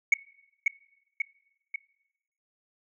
sine tone with echo, 2217 Hz, C#7, in tune, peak -13 dBFS, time 0.12-0.14 s, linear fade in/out 5 ms, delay 540 ms, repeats 3, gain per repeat -5 dB, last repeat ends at 1.76 s, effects noise-tail reverb RT60 0.9 s tail -23 dB re dry + tanh soft clip ceiling -15 dBFS

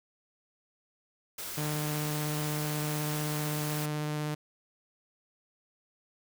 white noise, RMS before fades -39 dBFS, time 1.38-3.86 s, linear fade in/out 5 ms
sawtooth tone with vibrato, 150.6 Hz, D3, 44 cents sharp, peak -27 dBFS, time 1.57-4.35 s, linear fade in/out 10 ms, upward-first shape triangle, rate 16 Hz, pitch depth 11 cents each way
effects none

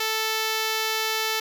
5% pulse tone, 440 Hz, A4, in tune, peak -12 dBFS, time 0-1.4 s, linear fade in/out 5 ms, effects none

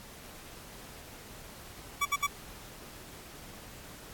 25% pulse tone bursts, 1143 Hz, D6, 47 cents flat, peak -22 dBFS, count 3, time 2.01-2.269 s, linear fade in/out 10 ms, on 45 ms, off 62 ms, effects pink hiss -49 dBFS RMS until 4.13 s + AAC 64 kbps

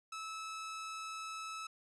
sawtooth tone, 1303 Hz, E6, 20 cents flat, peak -38 dBFS, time 0.12-1.67 s, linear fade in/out 5 ms, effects resampled to 22050 Hz + 13-bit

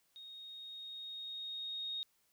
sine tone with level ramp, 3729 Hz, A#7, in tune, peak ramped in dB -49 to -37 dBFS, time 0.16-2.03 s, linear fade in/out 0 ms, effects white hiss -75 dBFS RMS until 2.32 s

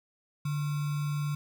sine tone with sample-and-hold, 146.83 Hz, D3, in tune, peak -28 dBFS, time 0.45-1.35 s, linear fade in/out 5 ms, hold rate 1225 Hz, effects none

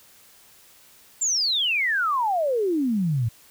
sine exponential sweep, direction down, 7459 to 107.3 Hz, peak -20 dBFS, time 1.21-3.29 s, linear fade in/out 10 ms, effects white hiss -53 dBFS RMS until 3.5 s

